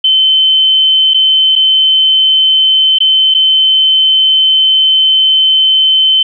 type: tone with dropouts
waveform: sine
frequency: 3071 Hz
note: G7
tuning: 36 cents flat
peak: -5 dBFS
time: 0.04-6.23 s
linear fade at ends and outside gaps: 5 ms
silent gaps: 1.137-1.143 / 1.555-1.56 / 2.986-3.003 / 3.341-3.347 s
effects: none